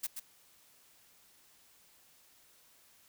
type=noise with echo; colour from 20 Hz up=blue; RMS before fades=-35 dBFS; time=0.03-0.07 s; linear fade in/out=10 ms; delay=130 ms; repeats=1; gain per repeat=-6 dB; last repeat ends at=0.2 s; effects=white hiss -64 dBFS RMS until 3.08 s